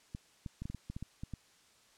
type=clicks; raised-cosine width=5 ms; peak=-28 dBFS; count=11; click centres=0.149 / 0.462 / 0.62 / 0.655 / 0.7 / 0.747 / 0.9 / 0.965 / 1.026 / 1.235 / 1.337 s; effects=white hiss -65 dBFS RMS until 1.97 s + low-pass 8000 Hz 12 dB/octave